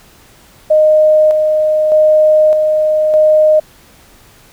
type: tone with tremolo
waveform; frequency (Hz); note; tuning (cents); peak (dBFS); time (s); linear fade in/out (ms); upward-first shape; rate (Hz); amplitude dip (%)
sine; 617; D#5; -15; -5; 0.7-3.6; 10; square; 0.82; 35
effects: pink hiss -44 dBFS RMS until 4.52 s